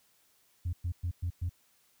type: tone bursts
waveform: sine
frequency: 87.31 Hz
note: F2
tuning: in tune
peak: -28 dBFS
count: 5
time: 0.65-1.495 s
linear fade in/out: 10 ms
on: 81 ms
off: 110 ms
effects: tanh soft clip ceiling -27 dBFS + white hiss -68 dBFS RMS until 2 s